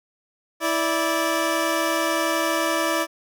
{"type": "tone pair together", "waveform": "15% pulse", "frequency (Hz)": [327.2, 583], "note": ["E4", "D5"], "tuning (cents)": [-13, -13], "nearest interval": "minor seventh", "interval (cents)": 1000, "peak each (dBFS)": -17, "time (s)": [0.6, 3.07], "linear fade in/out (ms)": 50, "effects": []}